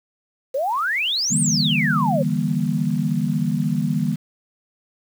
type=exponential two-way sweep; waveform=sine; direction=up then down; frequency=504 to 9020 to 504 Hz; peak=-19 dBFS; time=0.54-2.23 s; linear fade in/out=10 ms; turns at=1.4 s
type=chord; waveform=sine; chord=E half-diminished seventh; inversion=third; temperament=just; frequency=148.33 / 164.81 / 197.78 / 237.3 Hz; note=D3 / E3 / G3 / Bb3; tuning=+18 / 0 / +16 / +31 cents; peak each=-24 dBFS; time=1.3-4.16 s; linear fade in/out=20 ms
effects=7-bit